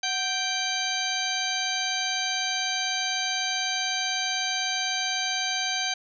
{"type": "harmonic tone with a mistuned harmonic", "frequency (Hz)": 784, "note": "G5", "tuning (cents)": 0, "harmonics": [1, 2, 3, 4, 5, 6, 8], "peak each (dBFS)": [-33, -33, -33, -33, -33, -33, -33], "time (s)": [0.03, 5.94], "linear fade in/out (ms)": 5, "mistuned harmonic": 1, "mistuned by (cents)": -92, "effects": []}